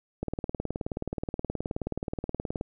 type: click train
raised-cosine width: 2 ms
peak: -17 dBFS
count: 46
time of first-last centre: 0.23-2.611 s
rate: 18.9 Hz
effects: none